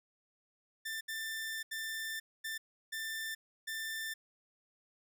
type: tone bursts at uneven times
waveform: sawtooth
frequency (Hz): 1781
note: A6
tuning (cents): +21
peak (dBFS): -34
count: 6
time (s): 0.85-1.01 / 1.08-1.63 / 1.71-2.2 / 2.44-2.58 / 2.92-3.35 / 3.67-4.14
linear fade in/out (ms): 10
effects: none